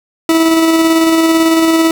40% pulse tone with tremolo, 325.8 Hz, E4, 20 cents flat, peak -6 dBFS, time 0.29-1.91 s, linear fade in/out 2 ms, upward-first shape square, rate 18 Hz, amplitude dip 25%, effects 7-bit

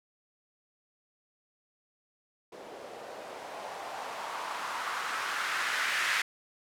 violet noise with low-pass filter sweep, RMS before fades -35 dBFS, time 2.52-6.22 s, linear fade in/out 5 ms, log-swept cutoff 470 to 1900 Hz, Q 2.2, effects none

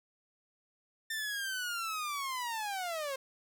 sawtooth linear sweep, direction down, 1800 to 523.3 Hz, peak -31 dBFS, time 1.1-3.16 s, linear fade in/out 5 ms, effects none

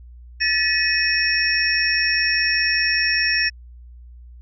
sine tone cluster, 1755 / 1920 / 2534 / 5470 Hz, A6 / B6 / D#7 / F8, -5 / -49 / +31 / -37 cents, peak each -22 / -24 / -23 / -21 dBFS, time 0.4-3.5 s, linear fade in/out 20 ms, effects added 60 Hz sine -39 dBFS peak until 4.41 s

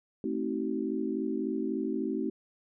sine chord, A diminished seventh, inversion none, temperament just, 220 / 264 / 316.8 / 380.2 Hz, A3 / C4 / Eb4 / Gb4, 0 / +16 / +31 / +47 cents, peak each -35 / -34 / -34 / -35 dBFS, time 0.24-2.3 s, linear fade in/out 2 ms, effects none

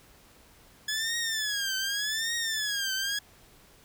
15% pulse tone with vibrato, 1700 Hz, G#6, 40 cents sharp, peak -22 dBFS, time 0.88-3.19 s, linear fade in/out 5 ms, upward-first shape triangle, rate 0.85 Hz, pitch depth 180 cents each way, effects pink hiss -57 dBFS RMS until 3.84 s

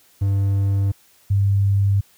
triangle / sine tone pair in turn, 98.7 / 99.33 Hz, G2 / G2, +12 / +23 cents, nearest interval unison, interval 11 cents, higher second, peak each -14 dBFS, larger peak neither, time 0.21-0.92 / 1.3-2.01 s, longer neither, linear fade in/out 10 ms, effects white hiss -55 dBFS RMS until 2.17 s

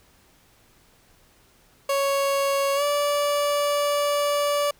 30% pulse tone with pitch glide, 554.4 to 579.6 Hz, C#5 to D5, 0 to -23 cents, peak -18 dBFS, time 1.89-4.71 s, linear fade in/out 5 ms, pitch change +77 cents, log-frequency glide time 2.75-2.83 s, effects pink hiss -58 dBFS RMS until 4.79 s

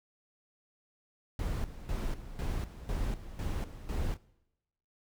brown noise with tremolo, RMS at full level -33 dBFS, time 1.39-4.17 s, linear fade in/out 2 ms, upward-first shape square, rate 2 Hz, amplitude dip 75%, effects noise-tail reverb RT60 0.9 s tail -22 dB re dry

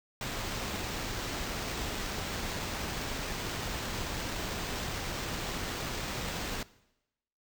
pink noise with sample-and-hold, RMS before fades -36 dBFS, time 0.21-6.63 s, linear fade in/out 2 ms, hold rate 11025 Hz, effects noise-tail reverb RT60 0.9 s tail -20 dB re dry

